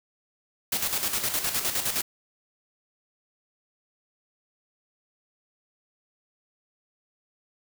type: noise with tremolo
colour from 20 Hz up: white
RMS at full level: -26 dBFS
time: 0.72-2.02 s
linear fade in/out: 5 ms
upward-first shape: square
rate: 9.7 Hz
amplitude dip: 55%
effects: none